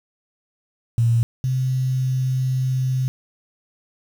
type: tone pair in turn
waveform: sine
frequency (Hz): 116.54 / 129.71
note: A#2 / C3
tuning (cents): 0 / -15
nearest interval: major second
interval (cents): 185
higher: second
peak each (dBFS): -14 / -18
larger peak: first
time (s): 0.98-1.23 / 1.44-3.08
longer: second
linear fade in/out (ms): 0
effects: 7-bit